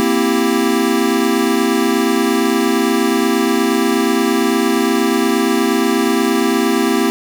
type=chord; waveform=square; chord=C dominant seventh; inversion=third; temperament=equal; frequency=233.1 / 261.6 / 329.6 / 392 Hz; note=Bb3 / C4 / E4 / G4; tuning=0 / 0 / 0 / 0 cents; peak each=-19 dBFS; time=0-7.1 s; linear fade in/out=0 ms; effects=none